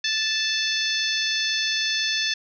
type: harmonic tone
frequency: 878 Hz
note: A5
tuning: 4 cents flat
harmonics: 2 / 3 / 4 / 5 / 6 / 7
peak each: -28 / -30 / -27 / -29 / -29 / -33 dBFS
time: 0.04-2.34 s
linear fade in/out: 5 ms
effects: none

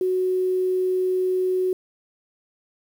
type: tone with quantisation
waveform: sine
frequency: 370 Hz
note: F#4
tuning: in tune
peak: -19 dBFS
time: 0.01-1.73 s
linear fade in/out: 2 ms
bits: 8
effects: none

